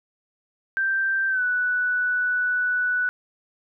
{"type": "tone with pitch glide", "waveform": "sine", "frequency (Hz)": [1568, 1482.6], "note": ["G6", "F#6"], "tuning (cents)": [0, 3], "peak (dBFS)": -20, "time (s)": [0.77, 3.09], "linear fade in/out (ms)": 0, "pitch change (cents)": -97, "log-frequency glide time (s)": [1.29, 1.43], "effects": []}